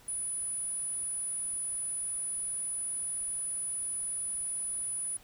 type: tone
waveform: sine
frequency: 9940 Hz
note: D#9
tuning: 3 cents flat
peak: -31 dBFS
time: 0.08-5.17 s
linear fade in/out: 5 ms
effects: tanh soft clip ceiling -29 dBFS + pink hiss -58 dBFS RMS until 5.23 s